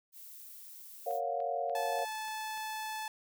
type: noise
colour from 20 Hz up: violet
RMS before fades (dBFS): -50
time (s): 0.12-1.21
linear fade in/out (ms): 50
type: chord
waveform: sine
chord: Gb major seventh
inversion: first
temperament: equal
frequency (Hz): 466.2 / 554.4 / 698.5 / 740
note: Bb4 / Db5 / F5 / Gb5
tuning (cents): 0 / 0 / 0 / 0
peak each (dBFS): -40 / -37 / -34 / -40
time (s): 1.06-2.05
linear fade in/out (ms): 10
type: click train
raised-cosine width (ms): 0.3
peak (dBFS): -40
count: 6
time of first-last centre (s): 1.11-2.576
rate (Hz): 3.41
type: tone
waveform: sawtooth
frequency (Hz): 869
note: A5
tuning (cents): -22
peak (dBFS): -33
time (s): 1.75-3.08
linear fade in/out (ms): 2
effects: none